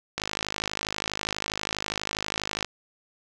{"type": "click train", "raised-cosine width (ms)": 0.2, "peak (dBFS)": -10, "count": 130, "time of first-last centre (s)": [0.18, 2.647], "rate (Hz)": 52.3, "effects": []}